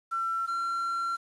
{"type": "tone pair in turn", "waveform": ["sine", "triangle"], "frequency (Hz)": [1349, 1364.7], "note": ["E6", "F6"], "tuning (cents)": [40, -40], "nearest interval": "unison", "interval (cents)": 20, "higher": "second", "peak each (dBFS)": [-27, -26], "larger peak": "second", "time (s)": [[0.11, 0.47], [0.47, 1.17]], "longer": "second", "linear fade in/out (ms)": 20, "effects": ["resampled to 24000 Hz", "9-bit"]}